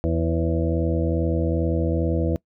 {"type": "harmonic tone with a mistuned harmonic", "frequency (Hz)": 82.41, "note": "E2", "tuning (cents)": 0, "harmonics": [1, 2, 3, 4, 6, 7, 8], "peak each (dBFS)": [-23, -27, -31, -26, -28, -32, -34], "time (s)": [0.04, 2.36], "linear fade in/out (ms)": 0, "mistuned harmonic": 7, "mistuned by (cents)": -37, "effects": ["noise-tail reverb RT60 0.1 s tail -23 dB re dry"]}